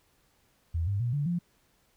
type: tone with pitch steps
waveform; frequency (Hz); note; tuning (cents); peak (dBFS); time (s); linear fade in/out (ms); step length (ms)
sine; 83 / 99.85 / 120.12 / 144.51 / 173.85; E2 / G2 / B2 / D3 / F3; +12 / +32 / -48 / -28 / -8; -26; 0.74-1.39; 10; 130
effects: pink hiss -68 dBFS RMS until 1.96 s